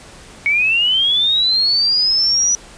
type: linear sweep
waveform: sine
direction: up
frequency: 2217 to 5910 Hz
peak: -12 dBFS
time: 0.46-2.55 s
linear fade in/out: 0 ms
effects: pink hiss -40 dBFS RMS until 2.77 s + resampled to 22050 Hz